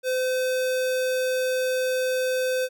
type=tone; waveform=square; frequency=512 Hz; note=C5; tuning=38 cents flat; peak=-23 dBFS; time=0.03-2.69 s; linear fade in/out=50 ms; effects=none